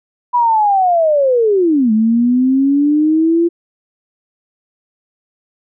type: linear two-way sweep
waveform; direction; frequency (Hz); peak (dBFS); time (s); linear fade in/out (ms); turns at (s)
sine; down then up; 987.8 to 213.9 to 343.9; -9; 0.33-3.49; 20; 1.92
effects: none